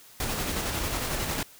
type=noise with tremolo; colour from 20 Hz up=pink; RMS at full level=-29 dBFS; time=0.2-1.43 s; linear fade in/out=2 ms; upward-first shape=square; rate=11 Hz; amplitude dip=25%; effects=white hiss -52 dBFS RMS until 1.59 s